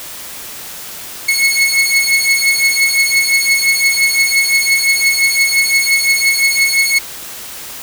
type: beating tone pair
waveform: sawtooth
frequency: 2186 / 2191.8 Hz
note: C#7 / C#7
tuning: -25 / -20 cents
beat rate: 5.8 Hz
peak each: -10 dBFS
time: 1.28-6.99 s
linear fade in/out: 10 ms
effects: white hiss -29 dBFS RMS until 7.82 s